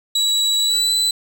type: tone with pitch glide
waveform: 35% pulse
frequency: 3904 to 3993 Hz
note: B7 to B7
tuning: -21 to +18 cents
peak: -14 dBFS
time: 0.15-1.11 s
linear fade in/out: 5 ms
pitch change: +39 cents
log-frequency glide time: 0.57-0.94 s
effects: none